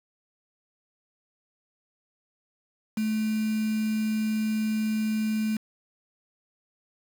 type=tone with quantisation; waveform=sine; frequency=217 Hz; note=A3; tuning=24 cents flat; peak=-24 dBFS; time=2.97-5.57 s; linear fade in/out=5 ms; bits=6; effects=none